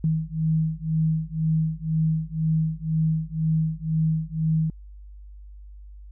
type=beating tone pair; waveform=sine; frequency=158.2 / 160.2 Hz; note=D#3 / E3; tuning=+29 / -49 cents; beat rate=2 Hz; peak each=-24 dBFS; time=0.04-4.7 s; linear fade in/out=2 ms; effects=added 50 Hz sine -40 dBFS peak until 6.11 s